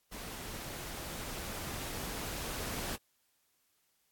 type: noise with level ramp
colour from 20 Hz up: pink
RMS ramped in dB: -44 to -38 dBFS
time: 0.11-2.97 s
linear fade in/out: 20 ms
effects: white hiss -75 dBFS RMS until 4.11 s + AAC 64 kbps